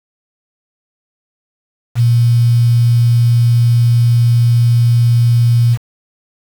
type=tone with quantisation; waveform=sine; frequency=118.7 Hz; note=A#2; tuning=32 cents sharp; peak=-7 dBFS; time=1.95-5.78 s; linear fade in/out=50 ms; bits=5; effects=none